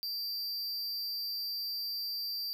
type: tone with amplitude modulation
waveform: square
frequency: 4699 Hz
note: D8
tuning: in tune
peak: -33 dBFS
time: 0.03-2.53 s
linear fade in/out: 0 ms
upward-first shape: sine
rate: 289 Hz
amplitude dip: 40%
effects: none